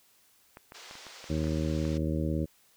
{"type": "clicks", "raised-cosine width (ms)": 0.5, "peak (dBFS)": -30, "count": 9, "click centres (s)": [0.571, 0.721, 0.911, 0.954, 1.067, 1.242, 1.441, 1.471, 1.852]}
{"type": "band-pass noise", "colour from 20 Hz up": "white", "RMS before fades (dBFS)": -49, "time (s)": [0.74, 1.98], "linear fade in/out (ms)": 10, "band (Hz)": [380, 6100], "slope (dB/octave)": 24}
{"type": "harmonic tone", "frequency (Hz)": 78.1, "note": "D#2", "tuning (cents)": 7, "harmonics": [1, 2, 3, 4, 5, 6, 7], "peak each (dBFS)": [-32, -32, -35, -34, -41, -42, -39], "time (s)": [1.29, 2.46], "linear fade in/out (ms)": 20}
{"effects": ["white hiss -64 dBFS RMS until 2.76 s"]}